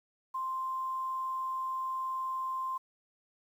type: tone with quantisation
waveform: sine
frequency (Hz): 1046.5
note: C6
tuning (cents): 0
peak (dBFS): -32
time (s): 0.34-2.78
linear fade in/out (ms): 10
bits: 10
effects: none